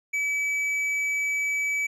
sine tone with tanh clipping, 2292 Hz, D7, 43 cents flat, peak -25 dBFS, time 0.13-1.87 s, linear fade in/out 10 ms, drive 7 dB, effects none

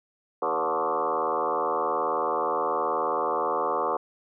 sine tone with frequency modulation, 806 Hz, G5, 48 cents sharp, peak -23 dBFS, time 0.42-3.97 s, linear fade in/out 5 ms, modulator 78.9 Hz, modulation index 5.3, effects none

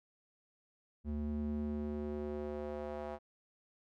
square tone with band-pass filter sweep, 74.1 Hz, D2, 16 cents sharp, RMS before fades -39 dBFS, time 1.04-3.19 s, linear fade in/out 50 ms, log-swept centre 160 to 700 Hz, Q 1.9, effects none

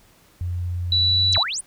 sine tone with pitch glide, 88.3 to 91.68 Hz, F2 to F#2, +20 to -15 cents, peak -23 dBFS, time 0.41-1.38 s, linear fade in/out 0 ms, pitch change +65 cents, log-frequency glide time 0.99-1.22 s
sine tone, 3947 Hz, B7, 2 cents flat, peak -16 dBFS, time 0.92-1.43 s, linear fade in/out 2 ms
sine exponential two-way sweep, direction down then up, 10490 to 607 to 10490 Hz, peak -24 dBFS, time 1.32-1.61 s, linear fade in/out 10 ms, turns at 1.38 s
effects pink hiss -55 dBFS RMS until 1.66 s

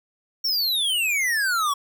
square exponential sweep, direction down, 5588 to 1100 Hz, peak -21 dBFS, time 0.44-1.74 s, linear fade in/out 10 ms, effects 10-bit

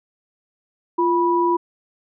sine tone pair together, 346.5 / 980 Hz, F4 / B5, -14 / -14 cents, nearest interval octave + tritone, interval 1800 cents, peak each -18 dBFS, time 0.98-1.57 s, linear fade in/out 10 ms, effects none

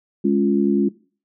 sine chord, Db major, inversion second, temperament equal, 207.7 / 277.2 / 349.2 Hz, Ab3 / Db4 / F4, 0 / 0 / 0 cents, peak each -18 / -20 / -20 dBFS, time 0.24-0.89 s, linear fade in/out 10 ms, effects noise-tail reverb RT60 0.4 s tail -20 dB re dry

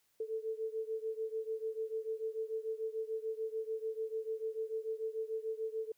sine beating tone pair, 440 / 446.8 Hz, A4 / A4, 0 / +27 cents, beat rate 6.8 Hz, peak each -38 / -40 dBFS, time 0.2-5.92 s, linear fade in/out 5 ms, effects white hiss -75 dBFS RMS until 5.97 s

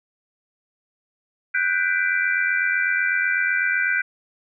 sine chord, G major seventh, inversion third, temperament equal with one note detuned, 1480 / 1568 / 1993.9 / 2349 Hz, F#6 / G6 / B6 / D7, 0 / 0 / +16 / 0 cents, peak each -23 / -23 / -26 / -26 dBFS, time 1.54-4.02 s, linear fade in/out 10 ms, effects none

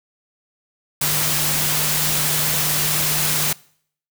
sine tone in noise, 151.9 Hz, D#3, 41 cents flat, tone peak -28 dBFS, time 1.01-3.53 s, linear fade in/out 5 ms, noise white, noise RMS -20 dBFS, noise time 1.01-3.53 s, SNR -11 dB, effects noise-tail reverb RT60 0.6 s tail -23 dB re dry

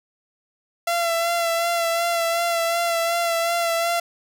sawtooth tone with vibrato, 677 Hz, E5, 46 cents sharp, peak -16 dBFS, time 0.87-4 s, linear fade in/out 5 ms, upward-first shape sine, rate 2.7 Hz, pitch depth 26 cents each way, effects none

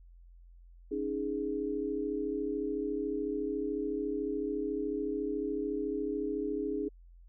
sine chord, C# suspended second, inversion none, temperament equal, 277.2 / 311.1 / 415.3 Hz, C#4 / D#4 / G#4, 0 / 0 / 0 cents, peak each -37 / -36 / -34 dBFS, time 0.91-6.89 s, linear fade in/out 10 ms, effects added 43 Hz sine -52 dBFS peak until 7.28 s

